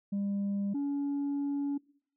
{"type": "tone pair in turn", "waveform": "sine", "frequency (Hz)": [200.2, 283.1], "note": ["G3", "C#4"], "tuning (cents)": [37, 37], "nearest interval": "tritone", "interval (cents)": 600, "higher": "second", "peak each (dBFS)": -27, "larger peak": "neither", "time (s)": [[0.12, 0.74], [0.74, 1.78]], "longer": "second", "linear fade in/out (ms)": 10, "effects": ["noise-tail reverb RT60 0.6 s tail -24 dB re dry", "tanh soft clip ceiling -28 dBFS"]}